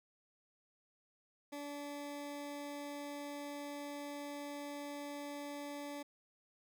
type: tone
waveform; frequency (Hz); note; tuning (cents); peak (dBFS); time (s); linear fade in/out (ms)
20% pulse; 288.4; D4; -31; -38; 1.52-6.03; 10
effects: none